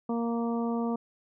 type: harmonic tone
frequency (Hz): 233.1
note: A#3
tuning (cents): 0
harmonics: 1 / 2 / 3 / 4 / 5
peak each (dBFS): -28 / -34 / -38 / -40 / -42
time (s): 0.09-0.96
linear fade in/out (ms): 5
effects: none